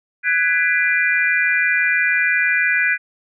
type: chord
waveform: sine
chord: G# half-diminished seventh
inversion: third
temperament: just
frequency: 1495.1 / 1661.2 / 1993.5 / 2392 Hz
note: F#6 / G#6 / B6 / D7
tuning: +18 / 0 / +16 / +31 cents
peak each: -20 dBFS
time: 0.23-2.98 s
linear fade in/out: 50 ms
effects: none